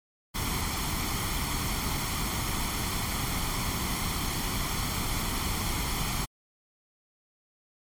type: noise with comb filter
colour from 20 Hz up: pink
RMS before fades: -30 dBFS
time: 0.34-6.26 s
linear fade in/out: 20 ms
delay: 0.92 ms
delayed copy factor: +0.6
effects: MP3 64 kbps